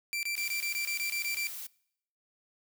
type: tone bursts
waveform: sawtooth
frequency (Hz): 2349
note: D7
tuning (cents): 0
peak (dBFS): -28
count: 11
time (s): 0.13-1.47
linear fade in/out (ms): 0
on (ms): 100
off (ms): 24
type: noise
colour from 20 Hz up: blue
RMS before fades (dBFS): -41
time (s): 0.36-1.67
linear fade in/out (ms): 5
effects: noise-tail reverb RT60 0.7 s tail -23 dB re dry